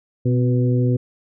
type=harmonic tone with a mistuned harmonic; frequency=123.47 Hz; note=B2; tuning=in tune; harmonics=1 / 2 / 3 / 4; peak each=-16 / -22 / -26 / -28 dBFS; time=0.25-0.97 s; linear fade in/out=10 ms; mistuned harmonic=2; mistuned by=+43 cents; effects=none